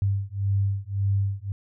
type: beating tone pair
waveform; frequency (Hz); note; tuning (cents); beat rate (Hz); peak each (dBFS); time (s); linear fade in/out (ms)
sine; 98.1 / 99.9; G2 / G2; +2 / +33; 1.8; -25; 0.02-1.52; 0
effects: none